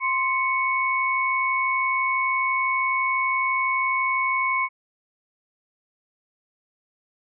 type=tone pair together; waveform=sine; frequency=1046.3 / 2217 Hz; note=C6 / C#7; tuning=0 / 0 cents; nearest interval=octave + minor second; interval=1300 cents; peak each=-23 dBFS; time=0-4.69 s; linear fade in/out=50 ms; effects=none